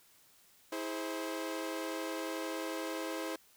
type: chord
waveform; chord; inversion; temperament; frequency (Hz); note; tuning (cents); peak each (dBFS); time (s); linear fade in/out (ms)
sawtooth; E augmented; none; equal with one note detuned; 324.3 / 415.3 / 523.3; E4 / G#4 / B#4; -28 / 0 / 0; -35 / -40 / -37; 0.72-3.36; 5
effects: white hiss -64 dBFS RMS until 3.56 s